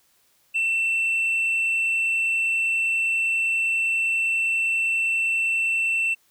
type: tone with hard clipping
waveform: triangle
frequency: 2685 Hz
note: E7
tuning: 31 cents sharp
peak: -19 dBFS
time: 0.54-6.15 s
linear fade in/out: 20 ms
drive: 1 dB
effects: white hiss -63 dBFS RMS until 6.3 s